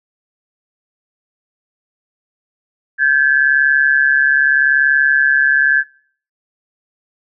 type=tone pair together; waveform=sine; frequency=1568 / 1708.8 Hz; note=G6 / G#6; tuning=0 / +49 cents; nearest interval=minor second; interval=149 cents; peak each=-12 dBFS; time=2.98-5.84 s; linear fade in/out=50 ms; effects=noise-tail reverb RT60 0.5 s tail -23 dB re dry